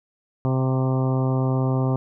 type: harmonic tone with a mistuned harmonic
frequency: 130.81 Hz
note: C3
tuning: in tune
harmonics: 1 / 2 / 3 / 4 / 5 / 6 / 7 / 8 / 9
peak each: -20 / -26 / -30 / -32 / -34 / -36 / -37 / -38 / -39 dBFS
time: 0.45-1.96 s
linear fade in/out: 0 ms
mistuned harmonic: 6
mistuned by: -19 cents
effects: none